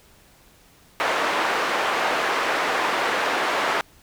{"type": "band-pass noise", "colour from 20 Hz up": "white", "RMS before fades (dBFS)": -23, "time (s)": [1, 3.81], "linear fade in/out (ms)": 0, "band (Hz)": [420, 1600], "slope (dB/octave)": 12, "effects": ["pink hiss -54 dBFS RMS until 4.02 s"]}